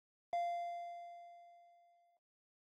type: tone with exponential decay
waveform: triangle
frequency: 693 Hz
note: F5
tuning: 14 cents flat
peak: -31 dBFS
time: 0.33-2.17 s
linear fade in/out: 1 ms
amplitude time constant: 400 ms
effects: AAC 32 kbps